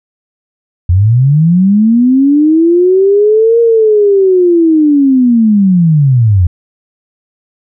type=linear two-way sweep; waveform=sine; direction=up then down; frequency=83.3 to 468.9 to 83.3 Hz; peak=-4 dBFS; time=0.89-6.47 s; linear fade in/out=5 ms; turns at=3.6 s; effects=none